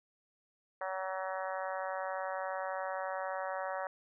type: harmonic tone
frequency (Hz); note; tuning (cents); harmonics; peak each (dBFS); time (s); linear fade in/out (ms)
188.7; F#3; +34; 3 / 4 / 5 / 6 / 7 / 8 / 9 / 10; -39 / -41 / -43 / -45 / -46 / -47 / -48 / -49; 0.81-3.87; 2
effects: none